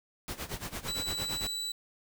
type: noise with tremolo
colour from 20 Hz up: pink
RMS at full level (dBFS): -36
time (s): 0.28-1.47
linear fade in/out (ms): 0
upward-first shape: sine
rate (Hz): 8.8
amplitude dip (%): 85
type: tone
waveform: 35% pulse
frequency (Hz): 3951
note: B7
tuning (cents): 0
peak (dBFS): -31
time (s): 0.88-1.72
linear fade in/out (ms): 5
effects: none